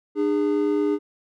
triangle tone pair together, 300.4 / 409.6 Hz, D4 / G#4, +39 / -24 cents, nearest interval perfect fourth, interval 537 cents, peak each -20 dBFS, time 0.15-0.99 s, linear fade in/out 50 ms, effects none

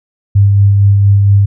sine tone with tremolo, 100 Hz, G2, 35 cents sharp, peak -3 dBFS, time 0.35-1.46 s, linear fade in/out 10 ms, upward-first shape sine, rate 4.3 Hz, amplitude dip 25%, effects none

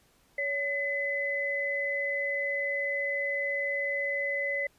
sine tone pair together, 563 / 2019 Hz, C#5 / B6, +27 / +38 cents, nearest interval octave + minor seventh, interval 2211 cents, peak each -33 / -29 dBFS, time 0.38-4.67 s, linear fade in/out 5 ms, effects pink hiss -65 dBFS RMS until 4.78 s + resampled to 32000 Hz

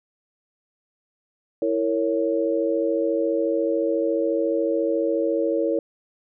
sine chord, A# diminished, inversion second, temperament equal with one note detuned, 329.6 / 460.3 / 554.4 Hz, E4 / A#4 / C#5, 0 / -22 / 0 cents, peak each -24 dBFS, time 1.62-5.79 s, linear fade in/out 2 ms, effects none

